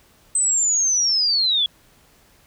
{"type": "linear sweep", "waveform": "sine", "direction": "down", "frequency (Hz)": [8230, 3322], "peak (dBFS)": -16, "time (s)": [0.35, 1.66], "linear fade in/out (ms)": 2, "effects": ["pink hiss -55 dBFS RMS until 2.46 s"]}